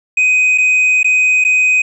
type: tone with dropouts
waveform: triangle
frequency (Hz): 2507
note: D#7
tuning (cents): +12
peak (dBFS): -7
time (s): 0.17-1.82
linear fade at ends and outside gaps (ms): 5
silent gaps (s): 0.578-0.582 / 1.031-1.044 / 1.441-1.448
effects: resampled to 24000 Hz